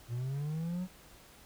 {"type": "linear sweep", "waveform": "triangle", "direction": "up", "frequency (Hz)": [114.6, 187.5], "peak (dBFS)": -31, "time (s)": [0.08, 0.88], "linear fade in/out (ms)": 50, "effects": ["added 64 Hz sine -66 dBFS peak until 1.45 s", "pink hiss -57 dBFS RMS until 1.45 s"]}